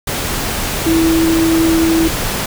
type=tone in noise; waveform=sine; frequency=326.7 Hz; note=E4; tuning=15 cents flat; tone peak=-10 dBFS; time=0.86-2.08 s; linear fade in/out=5 ms; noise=pink; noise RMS=-19 dBFS; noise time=0.07-2.46 s; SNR=+6 dB; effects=none